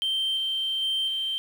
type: tone with level steps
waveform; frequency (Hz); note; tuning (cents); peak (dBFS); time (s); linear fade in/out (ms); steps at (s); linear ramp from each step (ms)
sine; 3133; G7; -2; -22 / -24 / -22 / -25; 0.02-1.38; 0; 0.36 / 0.81 / 1.07; 20
effects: tanh soft clip ceiling -20 dBFS + 8-bit